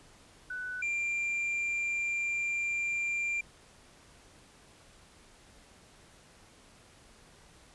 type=tone pair in turn; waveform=sine / triangle; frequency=1492 / 2379 Hz; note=F#6 / D7; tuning=+14 / +22 cents; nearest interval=minor sixth; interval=808 cents; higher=second; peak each=-35 / -28 dBFS; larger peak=second; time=0.5-0.82 / 0.82-3.41 s; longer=second; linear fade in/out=5 ms; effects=pink hiss -58 dBFS RMS until 7.74 s + resampled to 24000 Hz